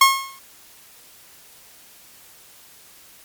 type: tone with exponential decay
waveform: sawtooth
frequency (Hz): 1083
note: C#6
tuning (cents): -41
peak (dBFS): -3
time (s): 0.01-0.39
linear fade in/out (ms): 5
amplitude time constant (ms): 82
effects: white hiss -48 dBFS RMS until 3.24 s + MP3 96 kbps